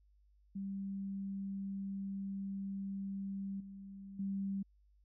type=tone with level steps; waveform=sine; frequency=196 Hz; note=G3; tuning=in tune; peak=-38 / -47 / -35 dBFS; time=0.55-4.63 s; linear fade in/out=10 ms; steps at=3.6 / 4.19 s; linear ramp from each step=5 ms; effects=added 50 Hz sine -65 dBFS peak until 5.04 s